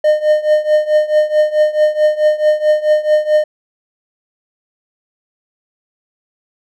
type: tone with tremolo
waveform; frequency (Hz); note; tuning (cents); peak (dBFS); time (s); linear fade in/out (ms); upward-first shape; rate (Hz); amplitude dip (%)
triangle; 609; D#5; -37; -4; 0.04-3.44; 5; triangle; 4.6; 90
effects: none